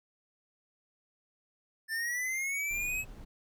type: linear sweep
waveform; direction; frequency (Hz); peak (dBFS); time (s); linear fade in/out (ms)
square; up; 1760 to 2586; -32; 1.88-3.05; 50
type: noise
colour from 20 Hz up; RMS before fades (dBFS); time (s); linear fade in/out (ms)
brown; -46; 2.7-3.25; 10
effects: none